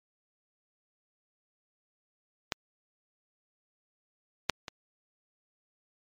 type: clicks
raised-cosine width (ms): 0.2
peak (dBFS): -11 / -6 / -20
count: 3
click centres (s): 2.522 / 4.497 / 4.682
effects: MP3 64 kbps